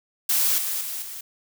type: noise with level steps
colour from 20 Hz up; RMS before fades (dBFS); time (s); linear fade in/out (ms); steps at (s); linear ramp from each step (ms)
blue; -21 / -27 / -31 / -36; 0.29-1.21; 5; 0.58 / 0.81 / 1.02; 2
effects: none